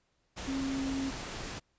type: tone in noise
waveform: sine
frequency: 269.6 Hz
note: C#4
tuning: 48 cents flat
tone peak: -31 dBFS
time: 0.47-1.11 s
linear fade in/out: 20 ms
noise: pink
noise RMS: -40 dBFS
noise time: 0.36-1.6 s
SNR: +6 dB
effects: pink hiss -75 dBFS RMS until 1.78 s + resampled to 16000 Hz